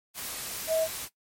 sine tone in noise, 642 Hz, E5, 46 cents flat, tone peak -23 dBFS, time 0.67-0.88 s, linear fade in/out 50 ms, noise white, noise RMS -36 dBFS, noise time 0.14-1.09 s, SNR +10 dB, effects noise-tail reverb RT60 0.1 s tail -17 dB re dry + MP3 64 kbps

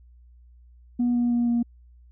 sine tone with pitch steps, 242.6 / 240.6 / 238.7 / 236.8 Hz, B3 / B3 / A#3 / A#3, -31 / -45 / +41 / +27 cents, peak -18 dBFS, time 0.99-1.63 s, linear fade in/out 10 ms, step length 160 ms, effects tanh soft clip ceiling -17 dBFS + added 60 Hz sine -49 dBFS peak until 2.11 s

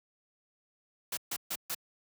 white noise bursts, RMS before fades -35 dBFS, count 4, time 1.12-1.748 s, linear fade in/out 5 ms, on 52 ms, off 140 ms, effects high-pass 100 Hz 12 dB/octave

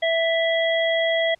harmonic tone, 659.3 Hz, E5, in tune, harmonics 1 / 3 / 5, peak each -20 / -24 / -27 dBFS, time 0.02-1.35 s, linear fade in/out 10 ms, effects pink hiss -61 dBFS RMS until 1.39 s + low-pass 8000 Hz 12 dB/octave

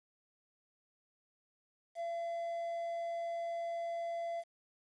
triangle tone with quantisation, 678 Hz, E5, 49 cents sharp, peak -34 dBFS, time 1.95-4.44 s, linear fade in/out 50 ms, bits 10, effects resampled to 22050 Hz

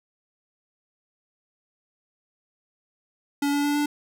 square tone with pitch steps, 284.9 / 287.5 / 290.2 / 292.9 Hz, C#4 / D4 / D4 / D4, +48 / -37 / -21 / -5 cents, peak -22 dBFS, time 3.42-3.86 s, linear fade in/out 5 ms, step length 110 ms, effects none

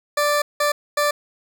20% pulse tone bursts at uneven times, 587.3 Hz, D5, in tune, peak -12 dBFS, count 3, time 0.17-0.42 / 0.6-0.72 / 0.97-1.11 s, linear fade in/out 5 ms, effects none

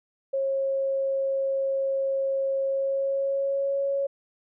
sine tone with pitch glide, 542 to 554 Hz, C#5 to C#5, -39 to -1 cents, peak -23 dBFS, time 0.33-4.07 s, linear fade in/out 10 ms, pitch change +38 cents, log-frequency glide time 2.64-3.79 s, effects none

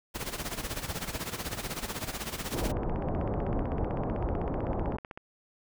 pink noise with tremolo, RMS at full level -33 dBFS, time 0.14-2.72 s, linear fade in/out 20 ms, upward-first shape sine, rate 16 Hz, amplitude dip 75%
pink low-pass noise, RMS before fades -31 dBFS, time 2.53-4.97 s, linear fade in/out 10 ms, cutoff 890 Hz, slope 24 dB/octave
click train, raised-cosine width 0.5 ms, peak -26 dBFS, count 39, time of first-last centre 2.77-5.175 s, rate 15.8 Hz
effects none

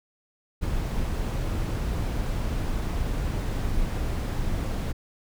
brown noise, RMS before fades -27 dBFS, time 0.61-4.93 s, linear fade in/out 20 ms, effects none

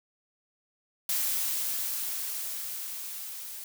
blue noise with level ramp, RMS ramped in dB -28 to -41 dBFS, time 1.09-3.64 s, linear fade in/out 2 ms, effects none

